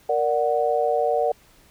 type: chord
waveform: sine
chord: Bb augmented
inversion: none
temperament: equal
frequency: 466.2 / 587.3 / 740 Hz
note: Bb4 / D5 / F#5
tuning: 0 / 0 / 0 cents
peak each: -23 dBFS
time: 0.09-1.32 s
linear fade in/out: 5 ms
effects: pink hiss -55 dBFS RMS until 1.7 s